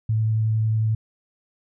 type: tone with vibrato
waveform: sine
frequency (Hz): 110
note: A2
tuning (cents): 0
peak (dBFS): -18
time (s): 0.09-0.95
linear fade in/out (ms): 5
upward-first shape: square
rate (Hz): 11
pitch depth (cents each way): 8
effects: none